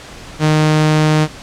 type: tone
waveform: sawtooth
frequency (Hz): 154.2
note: D#3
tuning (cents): -15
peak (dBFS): -6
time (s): 0.39-1.28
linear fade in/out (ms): 50
effects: pink hiss -34 dBFS RMS until 1.42 s + low-pass 7000 Hz 12 dB/octave